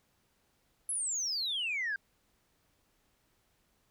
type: exponential sweep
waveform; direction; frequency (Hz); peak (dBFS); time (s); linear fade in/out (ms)
sine; down; 11040 to 1568; -30; 0.89-1.96; 2
effects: tanh soft clip ceiling -28 dBFS + pink hiss -73 dBFS RMS until 3.9 s